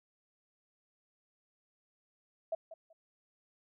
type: tone with echo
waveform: sine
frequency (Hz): 653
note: E5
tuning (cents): -17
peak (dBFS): -31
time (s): 2.52-2.55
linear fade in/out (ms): 5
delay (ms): 190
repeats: 2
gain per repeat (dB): -14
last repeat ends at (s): 2.93
effects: none